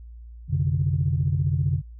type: tone cluster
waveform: sine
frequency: 90.8 / 132.2 / 147.3 Hz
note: F#2 / C3 / D3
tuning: -32 / +18 / +6 cents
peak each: -24 dBFS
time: 0.48-1.82 s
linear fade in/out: 50 ms
effects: tanh soft clip ceiling -11 dBFS + added 58 Hz sine -39 dBFS peak until 1.99 s